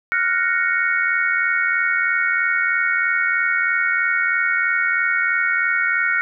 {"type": "chord", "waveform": "sine", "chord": "Gb major seventh", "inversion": "third", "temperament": "equal", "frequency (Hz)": [1396.9, 1480, 1864.7, 2217], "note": ["F6", "Gb6", "Bb6", "Db7"], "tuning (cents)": [0, 0, 0, 0], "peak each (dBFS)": -22, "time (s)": [0.12, 6.21], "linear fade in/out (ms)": 0, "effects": []}